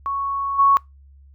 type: tone with level steps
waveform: sine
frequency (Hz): 1108.7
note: C#6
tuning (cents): 0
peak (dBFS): -21 / -11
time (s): 0.06-0.77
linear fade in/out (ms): 0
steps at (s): 0.58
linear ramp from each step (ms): 20
effects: noise-tail reverb RT60 0.2 s tail -25 dB re dry + added 69 Hz sine -45 dBFS peak until 1.34 s